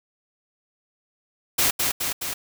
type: noise with echo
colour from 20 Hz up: white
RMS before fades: -20 dBFS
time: 1.58-1.71 s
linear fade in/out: 10 ms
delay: 210 ms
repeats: 3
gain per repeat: -3 dB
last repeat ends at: 2.34 s
effects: none